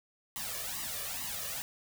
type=noise with flanger; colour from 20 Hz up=white; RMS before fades=-38 dBFS; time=0.36-1.62 s; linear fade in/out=0 ms; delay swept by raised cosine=1 to 1.74 ms; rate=2.3 Hz; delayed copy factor=+0.85; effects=none